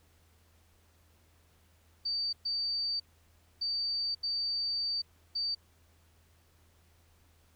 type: tone bursts at uneven times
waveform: sine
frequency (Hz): 4615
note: D8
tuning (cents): -31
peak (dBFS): -30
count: 5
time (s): 2.05-2.33 / 2.45-3 / 3.61-4.15 / 4.23-5.02 / 5.35-5.55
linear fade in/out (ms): 10
effects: added 82 Hz sine -64 dBFS peak until 7.55 s + pink hiss -68 dBFS RMS until 7.55 s